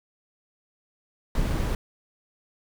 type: noise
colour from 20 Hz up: brown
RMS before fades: -25 dBFS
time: 1.35-1.75 s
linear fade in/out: 2 ms
effects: none